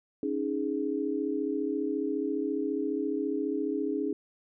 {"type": "chord", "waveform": "sine", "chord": "C# suspended second", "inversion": "none", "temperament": "just", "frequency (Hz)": [277.2, 311.8, 415.8], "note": ["C#4", "D#4", "G#4"], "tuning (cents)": [0, 4, 2], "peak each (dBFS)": -32, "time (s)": [0.23, 4.13], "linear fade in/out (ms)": 2, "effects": []}